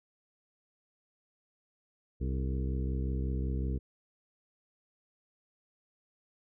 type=harmonic tone with a mistuned harmonic; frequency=65.41 Hz; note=C2; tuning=in tune; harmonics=1 / 2 / 3 / 4 / 5 / 6 / 7; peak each=-31 / -37 / -41 / -43 / -45 / -47 / -48 dBFS; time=2.2-3.79 s; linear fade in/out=20 ms; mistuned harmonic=6; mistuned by=+47 cents; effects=none